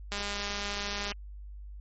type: click train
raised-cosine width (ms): 0.2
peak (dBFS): -17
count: 204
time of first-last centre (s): 0.12-1.12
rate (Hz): 203
effects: added 50 Hz sine -41 dBFS peak until 1.8 s + MP3 32 kbps